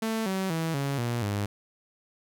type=tone with pitch steps; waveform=sawtooth; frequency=222.6 / 190.46 / 162.95 / 139.42 / 119.29 / 102.06 Hz; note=A3 / G3 / E3 / C#3 / A#2 / G#2; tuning=+20 / -50 / -20 / +10 / +40 / -30 cents; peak=-23 dBFS; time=0.02-1.46 s; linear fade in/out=5 ms; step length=240 ms; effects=none